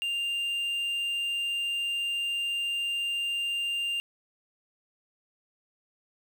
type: tone with quantisation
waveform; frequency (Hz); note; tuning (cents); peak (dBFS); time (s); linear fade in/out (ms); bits
triangle; 2794; F7; 0; -26; 0.02-4; 0; 9
effects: none